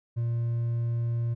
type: tone with hard clipping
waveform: triangle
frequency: 117.4 Hz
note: A#2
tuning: 13 cents sharp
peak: -26 dBFS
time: 0.16-1.35 s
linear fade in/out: 20 ms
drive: 5 dB
effects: none